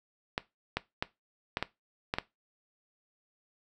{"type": "clicks", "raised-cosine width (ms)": 0.3, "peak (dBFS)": -13, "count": 7, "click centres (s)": [0.379, 0.77, 1.025, 1.571, 1.626, 2.139, 2.185], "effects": ["noise-tail reverb RT60 0.2 s tail -18 dB re dry"]}